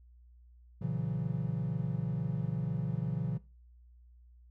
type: chord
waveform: triangle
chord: F# dominant seventh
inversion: first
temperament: equal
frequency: 116.54 / 138.59 / 164.81 / 185 Hz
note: A#2 / C#3 / E3 / F#3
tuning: 0 / 0 / 0 / 0 cents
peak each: -36 / -33 / -34 / -38 dBFS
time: 0.81-3.38 s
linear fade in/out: 10 ms
effects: noise-tail reverb RT60 0.3 s tail -18 dB re dry + added 60 Hz sine -55 dBFS peak until 4.5 s

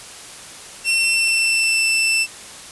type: tone with pitch glide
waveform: sawtooth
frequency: 2707 to 2665 Hz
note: E7 to E7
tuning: +45 to +18 cents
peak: -12 dBFS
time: 0.84-2.27 s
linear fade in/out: 50 ms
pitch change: -27 cents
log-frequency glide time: 0.95-1.84 s
effects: white hiss -37 dBFS RMS until 2.71 s + resampled to 24000 Hz

